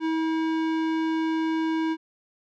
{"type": "tone with tanh clipping", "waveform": "sine", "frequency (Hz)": 321.3, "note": "E4", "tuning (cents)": -44, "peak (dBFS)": -25, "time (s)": [0, 1.97], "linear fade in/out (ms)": 50, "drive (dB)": 18, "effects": []}